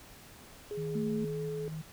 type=tone with pitch glide; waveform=sine; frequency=415.3 to 427.7 Hz; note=G#4 to A4; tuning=0 to -49 cents; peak=-35 dBFS; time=0.71-1.68 s; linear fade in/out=0 ms; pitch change=+51 cents; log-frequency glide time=1.03-1.42 s
type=tone with tremolo; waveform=sine; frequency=157.4 Hz; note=D#3; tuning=20 cents sharp; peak=-36 dBFS; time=0.77-1.82 s; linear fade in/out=10 ms; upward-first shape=square; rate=2.1 Hz; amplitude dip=25%
type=tone; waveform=sine; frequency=220 Hz; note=A3; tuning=in tune; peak=-31 dBFS; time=0.95-1.25 s; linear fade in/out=5 ms
effects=pink hiss -53 dBFS RMS until 1.92 s